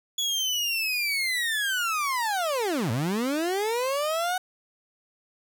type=linear two-way sweep; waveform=30% pulse; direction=down then up; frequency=3400 to 105 to 748 Hz; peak=-22 dBFS; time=0.18-4.38 s; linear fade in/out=5 ms; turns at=2.91 s; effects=none